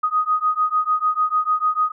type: beating tone pair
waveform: sine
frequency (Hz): 1244.5 / 1251.2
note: D#6 / D#6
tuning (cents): 0 / +9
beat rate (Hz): 6.7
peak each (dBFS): -20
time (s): 0.03-1.92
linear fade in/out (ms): 10
effects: none